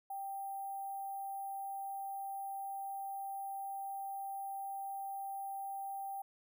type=tone with sample-and-hold; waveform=sine; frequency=787 Hz; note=G5; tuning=7 cents sharp; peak=-39 dBFS; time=0.1-6.22 s; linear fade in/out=5 ms; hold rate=11025 Hz; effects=none